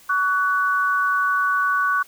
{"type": "tone pair together", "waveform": "sine", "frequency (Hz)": [1132.8, 1485], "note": ["C#6", "F#6"], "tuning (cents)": [37, 6], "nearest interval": "perfect fourth", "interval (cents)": 469, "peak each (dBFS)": [-20, -20], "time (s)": [0.09, 2.03], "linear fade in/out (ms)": 10, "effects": ["white hiss -50 dBFS RMS until 2.07 s"]}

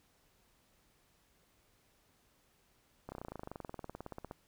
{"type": "slowing click train", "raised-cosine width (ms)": 1, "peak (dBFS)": -29, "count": 28, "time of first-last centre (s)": [3.09, 4.311], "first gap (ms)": 30, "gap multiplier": 1.03, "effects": ["pink hiss -71 dBFS RMS until 4.47 s"]}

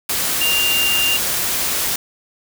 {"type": "tone in noise", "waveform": "sine", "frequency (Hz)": 2794, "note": "F7", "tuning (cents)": 0, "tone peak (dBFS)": -16, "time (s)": [0.41, 1.17], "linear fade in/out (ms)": 5, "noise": "white", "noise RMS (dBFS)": -20, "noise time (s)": [0.09, 1.96], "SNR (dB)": 1, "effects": []}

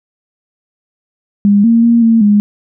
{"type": "tone with pitch steps", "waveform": "sine", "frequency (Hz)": [202.9, 230.6, 233.8, 227.3, 206.5], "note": ["G#3", "A#3", "A#3", "A#3", "G#3"], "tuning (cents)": [-40, -19, 5, -43, -10], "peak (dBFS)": -5, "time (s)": [1.45, 2.4], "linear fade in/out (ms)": 0, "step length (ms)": 190, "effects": []}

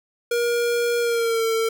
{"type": "tone with pitch glide", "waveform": "square", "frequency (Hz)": [474.9, 450.8], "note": ["A#4", "A4"], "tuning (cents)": [32, 42], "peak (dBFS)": -20, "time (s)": [0.31, 1.69], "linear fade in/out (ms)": 5, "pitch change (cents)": -90, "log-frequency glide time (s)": [0.99, 1.45], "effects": ["10-bit"]}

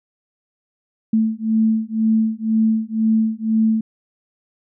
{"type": "beating tone pair", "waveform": "sine", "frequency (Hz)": [220, 222], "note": ["A3", "A3"], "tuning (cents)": [0, 16], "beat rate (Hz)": 2, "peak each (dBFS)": -18, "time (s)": [1.13, 3.81], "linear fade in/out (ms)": 5, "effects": []}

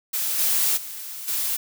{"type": "noise with level steps", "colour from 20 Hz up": "blue", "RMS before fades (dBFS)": [-25, -21, -35, -25], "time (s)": [0.13, 1.57], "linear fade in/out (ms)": 10, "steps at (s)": [0.38, 0.76, 1.27], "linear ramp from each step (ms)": 20, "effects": []}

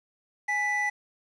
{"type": "tone pair together", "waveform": "triangle", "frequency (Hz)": [830.6, 1977.7], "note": ["G#5", "B6"], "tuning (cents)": [0, 2], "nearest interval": "octave + minor third", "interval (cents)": 1502, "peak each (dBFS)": [-29, -24], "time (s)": [0.48, 0.9], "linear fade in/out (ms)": 10, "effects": ["resampled to 22050 Hz", "9-bit"]}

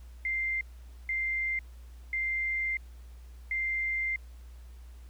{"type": "tone bursts at uneven times", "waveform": "sine", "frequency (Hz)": 2093, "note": "C7", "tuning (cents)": 0, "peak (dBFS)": -28, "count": 4, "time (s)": [[0.25, 0.61], [1.09, 1.59], [2.13, 2.77], [3.51, 4.16]], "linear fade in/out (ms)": 2, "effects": ["added 60 Hz sine -45 dBFS peak until 5.09 s", "pink hiss -63 dBFS RMS until 5.09 s"]}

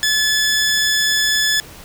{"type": "tone", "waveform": "15% pulse", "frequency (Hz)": 1724, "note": "A6", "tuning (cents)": -36, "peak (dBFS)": -8, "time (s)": [0.03, 1.6], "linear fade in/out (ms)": 0, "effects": ["pink hiss -39 dBFS RMS until 1.84 s"]}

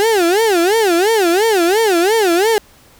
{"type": "tone with vibrato", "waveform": "35% pulse", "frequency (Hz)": 391.4, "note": "G4", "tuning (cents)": -3, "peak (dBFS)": -9, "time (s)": [0, 2.58], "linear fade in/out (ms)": 0, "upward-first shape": "sine", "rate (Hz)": 2.9, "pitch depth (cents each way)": 270, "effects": ["pink hiss -47 dBFS RMS until 2.99 s"]}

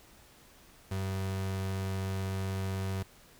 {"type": "tone", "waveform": "35% pulse", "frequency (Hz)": 95.8, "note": "G2", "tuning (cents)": -39, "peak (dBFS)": -30, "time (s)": [0.91, 3.03], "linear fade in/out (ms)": 5, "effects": ["pink hiss -58 dBFS RMS until 3.39 s"]}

